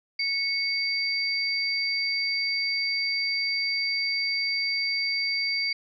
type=tone pair together; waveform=sine; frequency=2207 / 4676 Hz; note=C#7 / D8; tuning=-8 / -8 cents; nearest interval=octave + minor second; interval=1300 cents; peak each=-27 dBFS; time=0.19-5.73 s; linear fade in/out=5 ms; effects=none